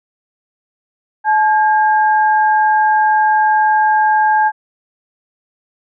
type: tone pair together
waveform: sine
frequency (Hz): 859 / 1613.6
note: A5 / G6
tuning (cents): -42 / +50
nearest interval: major seventh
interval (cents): 1092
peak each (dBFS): -10 / -17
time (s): 1.24-4.52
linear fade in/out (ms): 50
effects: none